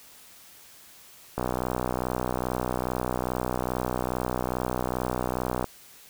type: click train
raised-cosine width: 1 ms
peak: -13 dBFS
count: 267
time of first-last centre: 1.38-5.643 s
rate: 62.4 Hz
effects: white hiss -51 dBFS RMS until 6.09 s